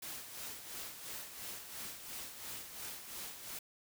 white noise with tremolo, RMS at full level -44 dBFS, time 0.02-3.59 s, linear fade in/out 5 ms, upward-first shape sine, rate 2.9 Hz, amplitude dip 55%, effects none

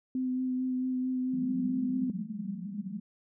sine tone with vibrato, 255.9 Hz, C4, 38 cents flat, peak -28 dBFS, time 0.15-2.1 s, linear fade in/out 2 ms, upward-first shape sine, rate 4.5 Hz, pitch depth 15 cents each way
pink band-pass noise, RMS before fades -37 dBFS, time 1.33-3 s, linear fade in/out 10 ms, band 180 to 220 Hz, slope 96 dB/octave
effects none

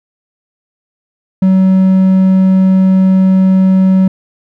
triangle tone, 188.8 Hz, F#3, 35 cents sharp, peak -3 dBFS, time 1.42-4.08 s, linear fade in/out 5 ms, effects none

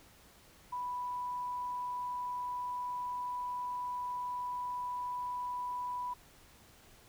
sine tone, 987.8 Hz, B5, in tune, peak -35 dBFS, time 0.72-6.14 s, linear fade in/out 10 ms, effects pink hiss -60 dBFS RMS until 7.08 s

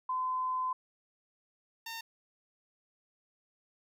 sine / 10% pulse tone pair in turn, 1023 / 911.4 Hz, C6 / A#5, -39 / -39 cents, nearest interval major second, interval 200 cents, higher first, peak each -30 / -31 dBFS, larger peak first, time 0.09-0.73 / 1.86-2.01 s, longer first, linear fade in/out 5 ms, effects none

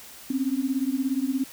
sine beating tone pair, 257.9 / 274.9 Hz, C4 / C#4, -25 / -14 cents, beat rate 17 Hz, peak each -26 dBFS, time 0.3-1.44 s, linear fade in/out 5 ms, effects white hiss -45 dBFS RMS until 1.52 s

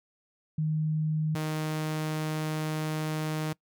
sine / sawtooth tone pair in turn, 155.4 / 155.4 Hz, D#3 / D#3, -2 / -2 cents, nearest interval unison, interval 0 cents, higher neither, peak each -25 dBFS, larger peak neither, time 0.58-1.35 / 1.35-3.53 s, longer second, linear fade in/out 5 ms, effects noise-tail reverb RT60 0.1 s tail -23 dB re dry

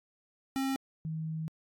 square / sine tone pair in turn, 268.5 / 158.96 Hz, C4 / D#3, +45 / +37 cents, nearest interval major sixth, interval 908 cents, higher first, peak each -30 / -33 dBFS, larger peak first, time 0.56-0.76 / 1.05-1.48 s, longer second, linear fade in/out 0 ms, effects AAC 64 kbps

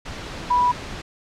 sine tone in noise, 983 Hz, B5, 8 cents flat, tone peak -15 dBFS, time 0.5-0.72 s, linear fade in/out 10 ms, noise pink, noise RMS -33 dBFS, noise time 0.05-1.02 s, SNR +15 dB, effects low-pass 5000 Hz 12 dB/octave

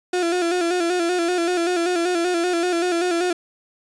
35% pulse tone with vibrato, 349.2 Hz, F4, in tune, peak -17 dBFS, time 0.13-3.33 s, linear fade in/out 5 ms, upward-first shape square, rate 5.2 Hz, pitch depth 57 cents each way, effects resampled to 22050 Hz

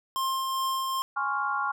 square tone with tremolo, 1059 Hz, C6, 21 cents sharp, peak -26 dBFS, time 0.16-1.02 s, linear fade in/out 0 ms, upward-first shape triangle, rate 2.5 Hz, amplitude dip 30%
sine chord, Db major seventh, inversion second, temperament equal, 830.6 / 1046.5 / 1108.7 / 1396.9 Hz, Ab5 / C6 / Db6 / F6, 0 / 0 / 0 / 0 cents, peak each -32 / -35 / -30 / -30 dBFS, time 1.16-1.72 s, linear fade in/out 10 ms
effects none

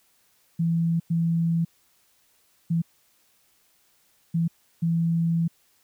sine tone bursts at uneven times, 166.6 Hz, E3, 19 cents sharp, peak -20 dBFS, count 5, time 0.59-1 / 1.1-1.65 / 2.7-2.82 / 4.34-4.48 / 4.82-5.48 s, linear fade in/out 10 ms, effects white hiss -64 dBFS RMS until 5.83 s

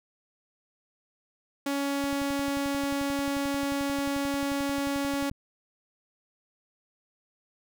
sawtooth tone, 280 Hz, C#4, 18 cents sharp, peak -23 dBFS, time 1.66-5.3 s, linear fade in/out 5 ms
click train, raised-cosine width 5 ms, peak -30 dBFS, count 38, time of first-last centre 2.04-5.314 s, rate 11.3 Hz
effects none

